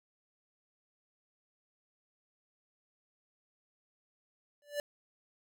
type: tone with exponential growth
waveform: square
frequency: 583 Hz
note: D5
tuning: 13 cents flat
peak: -30 dBFS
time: 4.62-4.8 s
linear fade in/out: 1 ms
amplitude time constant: 38 ms
effects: none